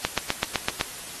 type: click train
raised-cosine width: 0.2 ms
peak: -4 dBFS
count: 7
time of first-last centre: 0.05-0.811 s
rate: 7.88 Hz
effects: white hiss -38 dBFS RMS until 1.2 s + AAC 32 kbps